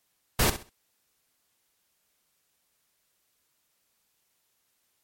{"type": "noise with echo", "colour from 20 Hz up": "pink", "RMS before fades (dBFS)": -22, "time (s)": [0.39, 0.5], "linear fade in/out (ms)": 5, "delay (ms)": 65, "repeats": 3, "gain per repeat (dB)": -12, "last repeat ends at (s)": 0.695, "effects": ["white hiss -73 dBFS RMS until 5.03 s", "MP3 64 kbps"]}